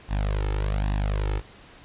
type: tone with flanger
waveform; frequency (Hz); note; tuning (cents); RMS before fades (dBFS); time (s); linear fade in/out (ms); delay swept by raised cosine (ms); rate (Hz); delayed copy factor
sawtooth; 50.6; G#1; -44; -25; 0.08-1.42; 50; 1.1 to 2.3; 1.2; +1
effects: pink hiss -49 dBFS RMS until 1.84 s + resampled to 8000 Hz